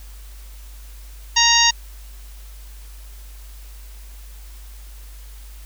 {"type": "harmonic tone", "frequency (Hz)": 934, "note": "A#5", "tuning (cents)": 3, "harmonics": [1, 2, 3, 4, 5, 6, 7], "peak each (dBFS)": [-20, -20, -20, -20, -20, -20, -20], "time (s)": [1.36, 1.71], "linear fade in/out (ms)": 10, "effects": ["added 50 Hz sine -36 dBFS peak until 5.65 s", "white hiss -48 dBFS RMS until 5.65 s"]}